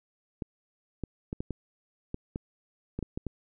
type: clicks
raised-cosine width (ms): 3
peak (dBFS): -20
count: 11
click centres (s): 0.422 / 1.037 / 1.329 / 1.405 / 1.507 / 2.144 / 2.359 / 2.99 / 3.027 / 3.175 / 3.267
effects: none